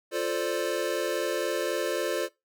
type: chord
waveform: square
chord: D minor seventh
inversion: first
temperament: equal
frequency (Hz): 349.2 / 440 / 523.3 / 587.3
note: F4 / A4 / C5 / D5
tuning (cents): 0 / 0 / 0 / 0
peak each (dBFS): -33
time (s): 0.11-2.29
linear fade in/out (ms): 50
effects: noise-tail reverb RT60 0.2 s tail -20 dB re dry

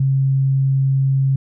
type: tone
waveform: sine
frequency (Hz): 135.1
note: C#3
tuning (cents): -44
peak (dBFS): -13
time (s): 0-1.36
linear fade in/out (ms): 5
effects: none

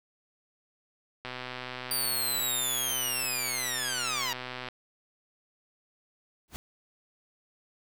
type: click train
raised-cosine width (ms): 0.3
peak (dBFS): -21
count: 434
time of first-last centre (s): 1.25-4.687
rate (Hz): 126
type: linear sweep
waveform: 10% pulse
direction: down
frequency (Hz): 4699 to 924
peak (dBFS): -21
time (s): 1.91-4.33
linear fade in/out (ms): 2
type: noise with exponential growth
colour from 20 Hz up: pink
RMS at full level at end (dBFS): -35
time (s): 6.48-6.56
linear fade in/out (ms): 0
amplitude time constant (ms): 16
effects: none

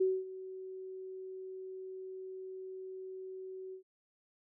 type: tone with ADSR envelope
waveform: sine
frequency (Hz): 376.4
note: F#4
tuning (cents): +30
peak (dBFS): -25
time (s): 0-3.83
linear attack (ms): 12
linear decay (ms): 230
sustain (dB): -17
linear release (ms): 99
effects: none

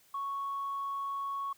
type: tone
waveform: sine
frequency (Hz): 1108.7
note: C#6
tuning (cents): 0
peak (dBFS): -32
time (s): 0.14-1.53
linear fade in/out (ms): 5
effects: tanh soft clip ceiling -29 dBFS + white hiss -64 dBFS RMS until 1.57 s

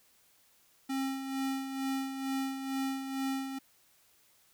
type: tone with tremolo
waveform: square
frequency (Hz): 268.4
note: C4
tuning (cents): +44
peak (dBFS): -31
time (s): 0.89-3.59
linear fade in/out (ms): 10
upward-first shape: sine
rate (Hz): 2.2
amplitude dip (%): 55
effects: white hiss -66 dBFS RMS until 4.53 s

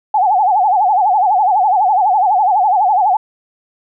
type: tone with vibrato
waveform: sine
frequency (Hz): 792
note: G5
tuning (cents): +18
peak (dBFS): -9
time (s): 0.14-3.17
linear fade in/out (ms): 5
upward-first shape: sine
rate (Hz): 12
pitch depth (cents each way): 170
effects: none

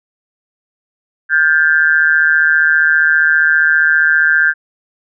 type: tone with amplitude modulation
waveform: sine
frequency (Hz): 1580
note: G6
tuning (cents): +13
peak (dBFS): -4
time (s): 1.29-4.54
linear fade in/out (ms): 50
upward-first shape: sine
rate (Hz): 155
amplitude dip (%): 95
effects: none

